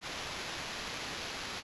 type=noise with sample-and-hold; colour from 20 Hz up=white; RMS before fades=-40 dBFS; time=0.01-1.63 s; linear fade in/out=50 ms; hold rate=8820 Hz; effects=resampled to 24000 Hz